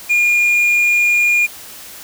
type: tone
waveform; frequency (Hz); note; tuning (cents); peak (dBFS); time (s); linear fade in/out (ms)
triangle; 2422; D#7; -47; -9; 0.09-1.47; 20
effects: white hiss -35 dBFS RMS until 2.03 s